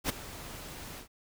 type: noise with ADSR envelope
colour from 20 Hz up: pink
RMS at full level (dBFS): -28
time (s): 0.04-1.08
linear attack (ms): 55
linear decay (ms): 11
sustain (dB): -16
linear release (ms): 100
effects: none